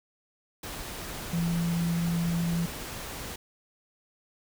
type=tone in noise; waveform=sine; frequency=169.6 Hz; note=E3; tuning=50 cents sharp; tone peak=-25 dBFS; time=1.33-2.66 s; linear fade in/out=5 ms; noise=pink; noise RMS=-38 dBFS; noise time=0.63-3.36 s; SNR=+10 dB; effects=none